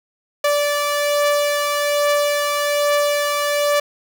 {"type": "beating tone pair", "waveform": "sawtooth", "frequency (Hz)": [582, 583.2], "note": ["D5", "D5"], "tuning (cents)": [-16, -12], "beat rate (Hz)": 1.2, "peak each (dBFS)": [-13, -21], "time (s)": [0.44, 3.8], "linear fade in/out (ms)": 5, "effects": []}